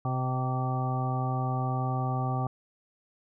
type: harmonic tone with a mistuned harmonic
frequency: 128.8 Hz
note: C3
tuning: 27 cents flat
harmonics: 1 / 2 / 3 / 4 / 5 / 6 / 7 / 9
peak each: -28 / -37 / -42 / -44 / -41 / -34 / -44 / -37 dBFS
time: 0.05-2.47 s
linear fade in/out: 2 ms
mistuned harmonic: 5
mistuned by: -28 cents
effects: none